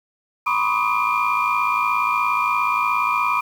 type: tone cluster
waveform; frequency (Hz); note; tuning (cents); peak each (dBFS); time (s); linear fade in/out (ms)
sine; 974 / 1031 / 1144 / 1247 / 2396; B5 / C6 / D6 / D#6 / D7; -24 / -26 / -46 / +3 / +34; -23; 0.46-3.41; 10
effects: tanh soft clip ceiling -10 dBFS + 7-bit